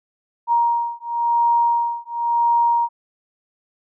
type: beating tone pair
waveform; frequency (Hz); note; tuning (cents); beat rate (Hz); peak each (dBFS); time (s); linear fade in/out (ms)
sine; 940 / 940.95; A#5 / A#5; +14 / +16; 0.95; -19; 0.47-2.89; 50
effects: none